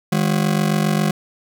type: ring-modulated tone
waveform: 40% pulse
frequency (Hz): 181.5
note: F#3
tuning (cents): -33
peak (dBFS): -12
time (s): 0.12-1.11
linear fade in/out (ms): 2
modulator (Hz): 23.7
effects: none